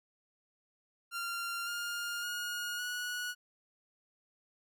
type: tone with pitch steps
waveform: sawtooth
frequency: 1386 / 1411 / 1436.5 / 1462.5 Hz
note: F6 / F6 / F6 / F#6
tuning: -14 / +17 / +48 / -21 cents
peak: -32 dBFS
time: 1.11-3.35 s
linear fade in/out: 50 ms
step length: 560 ms
effects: none